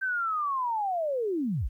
sine linear sweep, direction down, 1568 to 32.52 Hz, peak -26 dBFS, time 0.01-1.69 s, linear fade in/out 20 ms, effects 11-bit

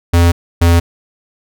square tone pair in turn, 85.6 / 85.12 Hz, F2 / F2, -34 / -44 cents, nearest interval unison, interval 10 cents, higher first, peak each -7 dBFS, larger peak neither, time 0.13-0.32 / 0.61-0.8 s, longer neither, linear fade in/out 10 ms, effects none

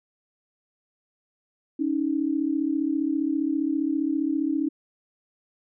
sine tone pair together, 279.9 / 314.9 Hz, C#4 / D#4, +17 / +21 cents, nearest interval major second, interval 204 cents, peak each -25 dBFS, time 1.79-4.69 s, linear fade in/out 10 ms, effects none

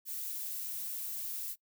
violet noise, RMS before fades -39 dBFS, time 0.05-1.56 s, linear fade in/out 50 ms, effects noise-tail reverb RT60 0.1 s tail -22 dB re dry

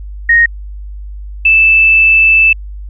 sine tone pair in turn, 1864.7 / 2637 Hz, A#6 / E7, 0 / 0 cents, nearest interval tritone, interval 600 cents, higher second, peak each -4 dBFS, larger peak neither, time 0.29-0.46 / 1.45-2.53 s, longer second, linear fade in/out 5 ms, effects added 50 Hz sine -23 dBFS peak until 2.89 s

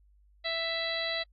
harmonic tone, 661 Hz, E5, 5 cents sharp, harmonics 1 / 2 / 3 / 4 / 5 / 6 / 7, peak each -36 / -44 / -35 / -42 / -41 / -34 / -44 dBFS, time 0.44-1.24 s, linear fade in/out 20 ms, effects added 50 Hz sine -59 dBFS peak until 1.32 s + AAC 48 kbps

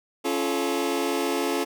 sawtooth chord, Db augmented, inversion none, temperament just, 277.2 / 346.5 / 433.1 Hz, Db4 / F4 / A4, 0 / -14 / -27 cents, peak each -24 dBFS, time 0.24-1.65 s, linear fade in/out 20 ms, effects none

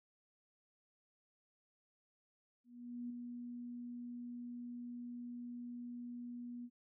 sine tone with ADSR envelope, 241.8 Hz, B3, 36 cents flat, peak -40 dBFS, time 2.64-6.7 s, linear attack 460 ms, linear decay 6 ms, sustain -4 dB, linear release 56 ms, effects none

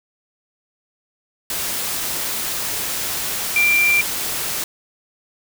sine tone in noise, 2367 Hz, D7, 13 cents sharp, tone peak -13 dBFS, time 3.56-4.01 s, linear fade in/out 2 ms, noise white, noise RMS -24 dBFS, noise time 1.5-4.64 s, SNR +8 dB, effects none

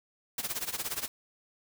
white noise with tremolo, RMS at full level -32 dBFS, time 0.38-1.08 s, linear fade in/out 2 ms, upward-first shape sine, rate 17 Hz, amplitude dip 85%, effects none

